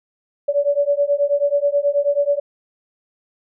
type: beating tone pair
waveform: sine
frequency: 568 / 577.3 Hz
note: C#5 / D5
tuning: +42 / -30 cents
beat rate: 9.3 Hz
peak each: -18 dBFS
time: 0.48-2.4 s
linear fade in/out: 10 ms
effects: none